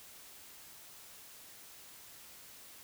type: silence
effects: white hiss -54 dBFS RMS until 2.83 s